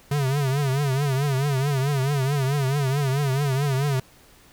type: tone with vibrato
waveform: square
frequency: 138.2 Hz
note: C#3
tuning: 5 cents flat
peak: -21 dBFS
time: 0.11-4 s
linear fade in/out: 5 ms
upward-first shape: triangle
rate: 4.6 Hz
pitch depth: 130 cents each way
effects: pink hiss -53 dBFS RMS until 4.52 s